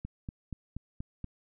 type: click train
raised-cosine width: 5 ms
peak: -25 dBFS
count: 6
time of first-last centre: 0.05-1.243 s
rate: 4.19 Hz
effects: none